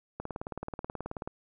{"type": "click train", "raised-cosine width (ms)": 1, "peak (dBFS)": -22, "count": 21, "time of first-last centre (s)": [0.2, 1.275], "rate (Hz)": 18.6, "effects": []}